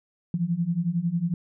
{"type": "beating tone pair", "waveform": "sine", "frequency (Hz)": [164.81, 175.81], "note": ["E3", "F3"], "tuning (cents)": [0, 12], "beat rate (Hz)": 11, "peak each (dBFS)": [-27, -25], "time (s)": [0.34, 1.34], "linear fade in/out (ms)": 2, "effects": []}